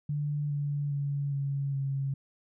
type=tone with pitch steps; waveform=sine; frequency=146.83 / 144.31 / 141.83 / 139.39 / 137 Hz; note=D3 / D3 / C#3 / C#3 / C#3; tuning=0 / -30 / +40 / +10 / -20 cents; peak=-28 dBFS; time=0.09-2.14 s; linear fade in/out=5 ms; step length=410 ms; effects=none